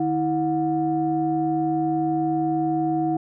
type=tone cluster; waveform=sine; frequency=152.2 / 323.2 / 727 Hz; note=D#3 / E4 / F#5; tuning=-38 / -34 / -31 cents; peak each=-30 / -21 / -25 dBFS; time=0-3.17 s; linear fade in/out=5 ms; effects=tanh soft clip ceiling -11 dBFS